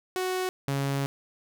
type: tone pair in turn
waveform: sawtooth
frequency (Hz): 370 / 138.59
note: F#4 / C#3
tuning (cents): 0 / 0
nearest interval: octave + perfect fourth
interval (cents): 1700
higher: first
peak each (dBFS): -23 / -22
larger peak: second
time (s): 0.16-0.49 / 0.68-1.06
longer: second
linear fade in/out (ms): 0
effects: none